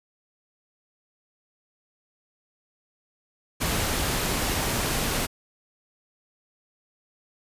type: noise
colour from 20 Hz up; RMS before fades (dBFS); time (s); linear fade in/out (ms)
pink; -26; 3.6-5.27; 20
effects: resampled to 32000 Hz